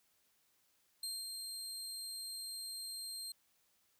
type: tone with ADSR envelope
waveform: 25% pulse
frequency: 4186 Hz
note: C8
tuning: in tune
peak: -34 dBFS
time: 1.03-3.32 s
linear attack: 3 ms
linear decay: 220 ms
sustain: -4 dB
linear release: 3 ms
effects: white hiss -75 dBFS RMS until 3.99 s